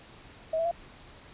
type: tone with pitch steps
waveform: sine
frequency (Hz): 640 / 661.4 / 683.6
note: D#5 / E5 / F5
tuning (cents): +49 / +6 / -37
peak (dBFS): -25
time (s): 0.53-0.713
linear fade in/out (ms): 5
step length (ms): 61
effects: pink hiss -51 dBFS RMS until 1.33 s + resampled to 8000 Hz